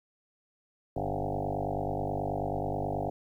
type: tone with frequency modulation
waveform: sine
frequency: 415.3 Hz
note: G#4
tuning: in tune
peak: -29 dBFS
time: 0.96-3.1 s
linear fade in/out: 5 ms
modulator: 49.3 Hz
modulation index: 7.6
effects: 11-bit